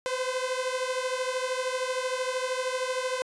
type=beating tone pair; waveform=sawtooth; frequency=507 / 520 Hz; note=B4 / C5; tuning=+45 / -11 cents; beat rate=13 Hz; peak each=-26 / -28 dBFS; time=0.06-3.22 s; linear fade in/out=0 ms; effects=resampled to 22050 Hz